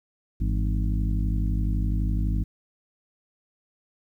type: harmonic tone with a mistuned harmonic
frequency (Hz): 51.91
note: G#1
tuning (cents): 0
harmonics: 1 / 2 / 3 / 4 / 5 / 6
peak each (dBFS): -23 / -29 / -33 / -35 / -37 / -39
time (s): 0.4-2.44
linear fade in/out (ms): 10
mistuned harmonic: 3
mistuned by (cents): +120
effects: 10-bit